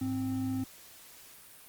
triangle tone pair together, 103.91 / 261.6 Hz, G#2 / C4, +1 / 0 cents, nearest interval octave + major third, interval 1599 cents, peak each -35 / -29 dBFS, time 0.01-0.64 s, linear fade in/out 5 ms, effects white hiss -53 dBFS RMS until 1.68 s + Opus 48 kbps

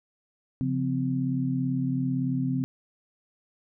sine tone cluster, 136.4 / 174.3 / 257.5 Hz, C#3 / F3 / C4, -28 / -3 / -28 cents, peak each -28 / -33 / -27 dBFS, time 0.61-2.64 s, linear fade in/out 0 ms, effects none

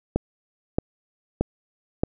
click train, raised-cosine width 2 ms, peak -7 dBFS, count 4, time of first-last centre 0.16-2.035 s, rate 1.6 Hz, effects none

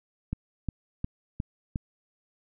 click train, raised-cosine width 5 ms, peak -17 dBFS, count 5, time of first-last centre 0.33-1.759 s, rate 2.8 Hz, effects none

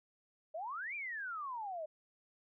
sine exponential two-way sweep, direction up then down, 600 to 2438 to 600 Hz, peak -39 dBFS, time 0.54-1.86 s, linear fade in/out 10 ms, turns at 0.95 s, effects none

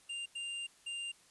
square tone bursts at uneven times, 2794 Hz, F7, in tune, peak -39 dBFS, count 3, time 0.09-0.26 / 0.35-0.67 / 0.86-1.12 s, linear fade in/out 10 ms, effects white hiss -64 dBFS RMS until 1.3 s + resampled to 24000 Hz

